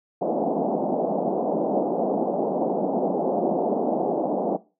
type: band-pass noise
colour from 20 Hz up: white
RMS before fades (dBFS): -24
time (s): 0.21-4.57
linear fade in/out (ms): 10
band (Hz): 180 to 770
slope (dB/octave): 48
effects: noise-tail reverb RT60 0.3 s tail -20 dB re dry